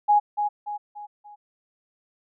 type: tone with echo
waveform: sine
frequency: 830.6 Hz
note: G#5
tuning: in tune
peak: -14 dBFS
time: 0.08-0.2 s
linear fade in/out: 20 ms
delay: 290 ms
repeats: 4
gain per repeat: -7 dB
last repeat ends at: 1.36 s
effects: none